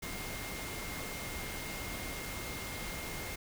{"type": "tone in noise", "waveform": "sine", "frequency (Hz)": 2125, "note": "C7", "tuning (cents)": 26, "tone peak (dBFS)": -46, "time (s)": [0.02, 3.36], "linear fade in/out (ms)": 10, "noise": "pink", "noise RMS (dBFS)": -41, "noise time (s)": [0.02, 3.36], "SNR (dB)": -8, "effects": []}